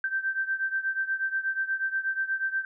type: beating tone pair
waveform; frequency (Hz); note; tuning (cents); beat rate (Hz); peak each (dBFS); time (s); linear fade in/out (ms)
sine; 1559 / 1567.3; G6 / G6; -10 / -1; 8.3; -28 / -31; 0.04-2.65; 2
effects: none